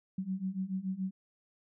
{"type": "beating tone pair", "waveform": "sine", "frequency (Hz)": [185.1, 192.1], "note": ["F#3", "G3"], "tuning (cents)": [1, -35], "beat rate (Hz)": 7, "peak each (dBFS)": [-37, -35], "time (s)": [0.18, 1.11], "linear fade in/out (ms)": 5, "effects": []}